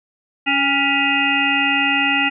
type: harmonic tone with a mistuned harmonic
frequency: 280 Hz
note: C#4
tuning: 18 cents sharp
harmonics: 1 / 3 / 5 / 7 / 9 / 10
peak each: -23 / -23 / -25 / -21 / -20 / -21 dBFS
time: 0.46-2.3 s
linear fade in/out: 20 ms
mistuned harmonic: 3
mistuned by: -52 cents
effects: none